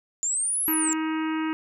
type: exponential two-way sweep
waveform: sine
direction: up then down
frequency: 7040 to 11900 to 7170 Hz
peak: -23 dBFS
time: 0.23-0.93 s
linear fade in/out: 0 ms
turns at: 0.71 s
type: harmonic tone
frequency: 316 Hz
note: D#4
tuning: 27 cents sharp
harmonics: 1 / 3 / 4 / 5 / 6 / 7 / 8 / 9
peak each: -25 / -35 / -37 / -39 / -41 / -42 / -43 / -44 dBFS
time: 0.68-1.53 s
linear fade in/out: 0 ms
effects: none